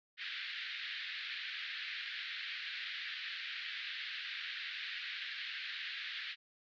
pink band-pass noise, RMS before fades -43 dBFS, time 0.17-6.36 s, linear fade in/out 50 ms, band 1600 to 4200 Hz, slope 48 dB/octave, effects none

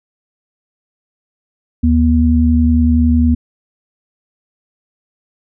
sine tone pair together, 76.66 / 240.8 Hz, D#2 / B3, -25 / -44 cents, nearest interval octave + minor sixth, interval 1981 cents, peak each -11 dBFS, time 1.83-3.35 s, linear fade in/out 10 ms, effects none

